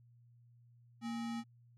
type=tone with sample-and-hold; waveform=sine; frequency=231.6 Hz; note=A#3; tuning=11 cents flat; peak=-37 dBFS; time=1.01-1.44 s; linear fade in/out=50 ms; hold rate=1050 Hz; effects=added 119 Hz sine -61 dBFS peak until 1.77 s + low-pass 7000 Hz 12 dB/octave